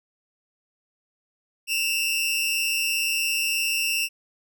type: tone pair together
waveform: sawtooth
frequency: 2637 / 2794 Hz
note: E7 / F7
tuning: 0 / 0 cents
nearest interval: minor second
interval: 100 cents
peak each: -22 dBFS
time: 1.67-4.09 s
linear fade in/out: 50 ms
effects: none